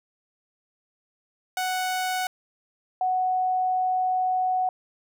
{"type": "tone pair in turn", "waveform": ["sawtooth", "sine"], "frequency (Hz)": [741, 741], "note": ["F#5", "F#5"], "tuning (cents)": [2, 2], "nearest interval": "unison", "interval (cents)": 0, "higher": "neither", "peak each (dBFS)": -21, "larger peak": "neither", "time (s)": [[1.57, 2.27], [3.01, 4.69]], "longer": "second", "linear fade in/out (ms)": 2, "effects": []}